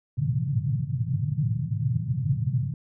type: band-pass noise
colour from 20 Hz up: pink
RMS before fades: -26 dBFS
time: 0.17-2.74 s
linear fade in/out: 2 ms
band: 110 to 150 Hz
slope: 48 dB/octave
effects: none